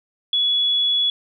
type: tone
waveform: sine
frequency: 3390 Hz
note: G#7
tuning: 35 cents sharp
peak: -16 dBFS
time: 0.33-1.1 s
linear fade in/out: 2 ms
effects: none